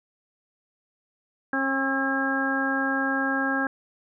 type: harmonic tone with a mistuned harmonic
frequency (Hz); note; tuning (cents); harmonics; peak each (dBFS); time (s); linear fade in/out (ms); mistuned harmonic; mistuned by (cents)
270; C#4; -45; 1 / 2 / 3 / 4 / 5 / 6; -27 / -33 / -32 / -35 / -33 / -26; 1.53-3.67; 2; 5; -32
effects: none